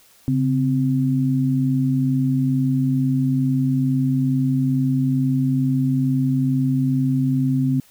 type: tone pair together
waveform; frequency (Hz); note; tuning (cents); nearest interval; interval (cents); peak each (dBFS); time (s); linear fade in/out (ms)
sine; 137.73 / 260; C#3 / C4; -11 / -11; major seventh; 1100; -19; 0.28-7.8; 0
effects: white hiss -53 dBFS RMS until 7.9 s